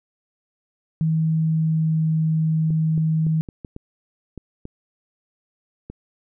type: tone with pitch glide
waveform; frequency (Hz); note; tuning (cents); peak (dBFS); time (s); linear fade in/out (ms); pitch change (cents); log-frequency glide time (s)
sine; 159.8 to 158.79; D#3 to D#3; +47 to +36; -17; 1.01-3.41; 0; -11; 1.38-2.06
type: clicks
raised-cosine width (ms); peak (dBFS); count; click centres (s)
3; -21; 9; 2.705 / 2.978 / 3.267 / 3.488 / 3.648 / 3.764 / 4.377 / 4.654 / 5.9
effects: none